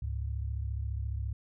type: tone pair together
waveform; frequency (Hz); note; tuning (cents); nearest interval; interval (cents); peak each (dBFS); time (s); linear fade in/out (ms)
sine; 69.3 / 103.83; C#2 / G#2; 0 / 0; perfect fifth; 700; -33 / -36; 0.02-1.33; 5
effects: none